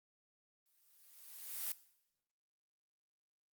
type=noise with exponential growth; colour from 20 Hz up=blue; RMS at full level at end=-38 dBFS; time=0.66-1.72 s; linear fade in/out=2 ms; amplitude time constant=230 ms; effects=noise-tail reverb RT60 0.8 s tail -18 dB re dry + Opus 32 kbps